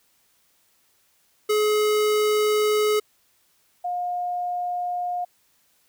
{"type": "tone pair in turn", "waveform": ["square", "sine"], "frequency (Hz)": [423.9, 712.9], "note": ["G#4", "F5"], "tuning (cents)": [35, 35], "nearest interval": "major sixth", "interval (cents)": 900, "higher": "second", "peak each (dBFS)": [-19, -24], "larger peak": "first", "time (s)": [[1.49, 3], [3.84, 5.25]], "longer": "first", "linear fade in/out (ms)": 10, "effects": ["white hiss -64 dBFS RMS until 5.88 s"]}